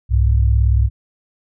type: tone pair together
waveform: sine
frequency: 64.76 / 102.8 Hz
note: C2 / G#2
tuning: -17 / -17 cents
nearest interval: minor sixth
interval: 800 cents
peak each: -12 / -16 dBFS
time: 0.09-0.9 s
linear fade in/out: 50 ms
effects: none